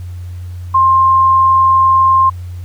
sine tone, 1058 Hz, C6, 19 cents sharp, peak -6 dBFS, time 0.74-2.3 s, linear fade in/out 10 ms, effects added 89 Hz sine -23 dBFS peak until 2.64 s + pink hiss -47 dBFS RMS until 2.64 s

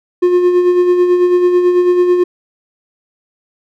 triangle tone with tremolo, 357.1 Hz, F4, 39 cents sharp, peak -4 dBFS, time 0.22-2.24 s, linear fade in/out 10 ms, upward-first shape sine, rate 9.1 Hz, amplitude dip 45%, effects none

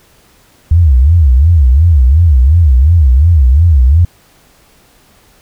sine tone with vibrato, 73.42 Hz, D2, in tune, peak -3 dBFS, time 0.71-4.05 s, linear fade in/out 5 ms, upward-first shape sine, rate 2.8 Hz, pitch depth 300 cents each way, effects pink hiss -47 dBFS RMS until 5.41 s

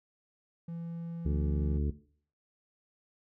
triangle tone, 168 Hz, E3, 33 cents sharp, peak -35 dBFS, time 0.68-1.78 s, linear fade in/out 5 ms
harmonic tone, 72.9 Hz, D2, 12 cents flat, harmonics 1 / 2 / 3 / 4 / 5 / 6, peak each -29 / -35 / -39 / -41 / -43 / -45 dBFS, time 1.25-1.91 s, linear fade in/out 10 ms
effects noise-tail reverb RT60 0.5 s tail -17 dB re dry

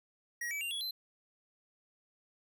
square tone with pitch steps, 1900 / 2299 / 2782 / 3366 / 4073 Hz, A#6 / D7 / F7 / G#7 / C8, +33 / -37 / -7 / +23 / -47 cents, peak -36 dBFS, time 0.41-0.91 s, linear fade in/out 5 ms, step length 100 ms, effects none

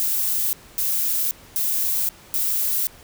violet noise bursts, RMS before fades -22 dBFS, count 4, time 0-2.87 s, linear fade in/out 0 ms, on 530 ms, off 250 ms, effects pink hiss -47 dBFS RMS until 3.03 s

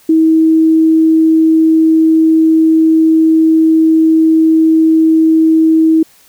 sine tone, 320.4 Hz, E4, 49 cents flat, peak -5 dBFS, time 0.09-6.03 s, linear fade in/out 5 ms, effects white hiss -46 dBFS RMS until 6.28 s

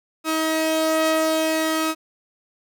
sawtooth tone pair together, 317.7 / 636 Hz, D#4 / D#5, +36 / +38 cents, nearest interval octave, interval 1202 cents, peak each -18 dBFS, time 0.24-1.95 s, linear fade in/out 50 ms, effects none

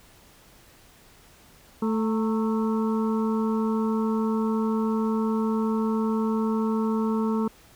harmonic tone with a mistuned harmonic, 220 Hz, A3, in tune, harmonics 1 / 2 / 4 / 5 / 6, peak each -23 / -29 / -35 / -37 / -39 dBFS, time 1.82-7.48 s, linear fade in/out 5 ms, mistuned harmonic 4, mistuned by +65 cents, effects pink hiss -54 dBFS RMS until 7.75 s

